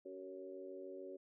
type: harmonic tone with a mistuned harmonic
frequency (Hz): 93.1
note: F#2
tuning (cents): +11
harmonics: 3 / 4 / 5 / 6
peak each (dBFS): -55 / -49 / -57 / -52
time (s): 0.05-1.17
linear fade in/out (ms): 10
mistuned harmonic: 4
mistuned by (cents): +29
effects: none